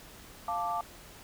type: chord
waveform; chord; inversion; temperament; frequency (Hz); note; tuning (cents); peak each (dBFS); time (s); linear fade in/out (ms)
sine; D minor; first; equal; 698.5 / 880 / 1174.7; F5 / A5 / D6; 0 / 0 / 0; -34; 0.48-0.81; 2
effects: pink hiss -51 dBFS RMS until 1.23 s